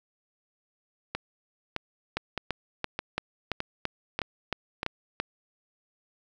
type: two click trains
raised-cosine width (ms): 0.3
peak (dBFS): -14 / -12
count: 7 / 10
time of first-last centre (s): 1.15-4.831 / 2.17-5.2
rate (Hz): 1.63 / 2.97
effects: none